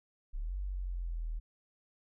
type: linear two-way sweep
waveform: sine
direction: up then down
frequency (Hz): 30.87 to 48.68 to 38.72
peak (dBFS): -34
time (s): 0.33-1.4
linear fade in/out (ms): 20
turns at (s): 0.56
effects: none